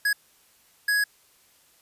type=tone bursts at uneven times; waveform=square; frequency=1668 Hz; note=G#6; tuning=7 cents sharp; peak=-21 dBFS; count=2; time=0.05-0.13 / 0.88-1.04 s; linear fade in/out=5 ms; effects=white hiss -60 dBFS RMS until 1.81 s + resampled to 32000 Hz